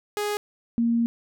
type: tone pair in turn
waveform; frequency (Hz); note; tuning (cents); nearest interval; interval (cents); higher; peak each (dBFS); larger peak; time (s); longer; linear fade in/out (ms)
sawtooth / sine; 415.3 / 233.1; G#4 / A#3; 0 / 0; minor seventh; 1000; first; -21 / -19; second; 0.17-0.37 / 0.78-1.06; second; 0
effects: none